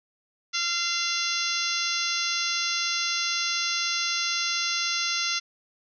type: harmonic tone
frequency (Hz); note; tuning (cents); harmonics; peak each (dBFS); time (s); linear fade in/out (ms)
689; F5; -24; 2 / 3 / 4 / 5 / 6 / 7 / 8 / 9; -33 / -33 / -33 / -33 / -33 / -33 / -33 / -33; 0.53-5.4; 20
effects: none